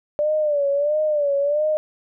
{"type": "tone with vibrato", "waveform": "sine", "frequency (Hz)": 587.3, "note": "D5", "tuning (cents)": 0, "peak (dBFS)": -17, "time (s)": [0.19, 1.77], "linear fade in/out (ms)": 0, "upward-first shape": "sine", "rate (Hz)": 1.5, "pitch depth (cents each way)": 86, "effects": []}